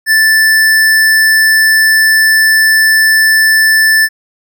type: tone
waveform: square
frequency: 1760 Hz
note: A6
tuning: in tune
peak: -6 dBFS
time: 0.06-4.09 s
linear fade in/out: 50 ms
effects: none